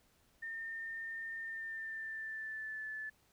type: tone with pitch glide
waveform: sine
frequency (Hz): 1814 to 1740.1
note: A#6 to A6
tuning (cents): -48 to -20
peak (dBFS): -40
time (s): 0.42-3.1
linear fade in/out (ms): 10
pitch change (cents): -72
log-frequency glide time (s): 1.4-2.88
effects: pink hiss -71 dBFS RMS until 3.32 s